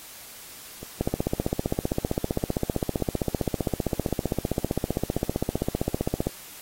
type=two click trains; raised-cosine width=2 ms; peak=-24 / -10 dBFS; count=5 / 82; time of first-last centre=0.83-5.173 / 1.01-6.27 s; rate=0.921 / 15.4 Hz; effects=white hiss -44 dBFS RMS until 6.61 s + AAC 48 kbps